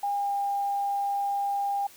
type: tone with pitch glide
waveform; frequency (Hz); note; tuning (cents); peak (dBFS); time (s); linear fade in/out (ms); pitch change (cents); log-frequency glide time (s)
sine; 809 to 802.5; G#5 to G5; -46 to +40; -25; 0.03-1.87; 5; -14; 0.14-0.34
effects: white hiss -52 dBFS RMS until 1.96 s